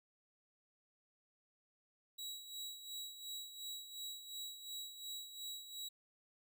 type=tone with tremolo; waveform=sawtooth; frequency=3884 Hz; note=B7; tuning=30 cents flat; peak=-40 dBFS; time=2.18-5.89 s; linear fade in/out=10 ms; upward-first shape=sine; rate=2.8 Hz; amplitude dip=65%; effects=none